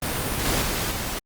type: noise with level steps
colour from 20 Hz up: pink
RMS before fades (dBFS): -26 / -23 / -26 / -29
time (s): 0.02-1.19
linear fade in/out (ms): 5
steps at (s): 0.45 / 0.62 / 0.91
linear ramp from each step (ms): 2
effects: Opus 32 kbps